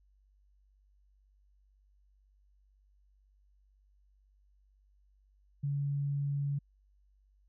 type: tone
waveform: sine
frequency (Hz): 141.7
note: C#3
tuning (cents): +38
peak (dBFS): -30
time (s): 5.63-6.59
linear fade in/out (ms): 10
effects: added 49 Hz sine -64 dBFS peak until 7.48 s